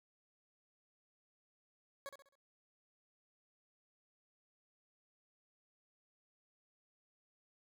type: tone with echo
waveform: 20% pulse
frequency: 554.4 Hz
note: C#5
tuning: in tune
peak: -39 dBFS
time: 2.06-2.09 s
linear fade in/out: 0 ms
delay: 66 ms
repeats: 4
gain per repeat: -8 dB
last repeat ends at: 2.354 s
effects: none